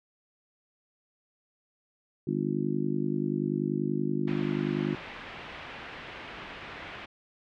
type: harmonic tone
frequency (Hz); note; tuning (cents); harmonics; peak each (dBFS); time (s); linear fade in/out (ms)
50.4; G1; +49; 3 / 4 / 5 / 6 / 7; -33 / -33 / -33 / -33 / -33; 2.27-4.95; 5
type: low-pass noise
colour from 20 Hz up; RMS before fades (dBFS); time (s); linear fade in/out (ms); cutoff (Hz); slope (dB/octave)
white; -43; 4.27-7.06; 10; 2800; 24
effects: none